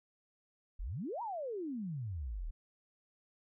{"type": "exponential two-way sweep", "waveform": "sine", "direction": "up then down", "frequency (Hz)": [34.25, 983, 34.25], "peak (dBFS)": -37, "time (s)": [0.79, 2.51], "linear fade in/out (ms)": 10, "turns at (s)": 1.22, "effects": []}